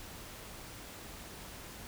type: silence
effects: pink hiss -48 dBFS RMS until 1.87 s